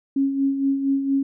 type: tone with tremolo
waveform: sine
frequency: 274 Hz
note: C#4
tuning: 20 cents flat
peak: -16 dBFS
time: 0.16-1.23 s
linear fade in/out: 5 ms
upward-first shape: sine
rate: 4.3 Hz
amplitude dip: 55%
effects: none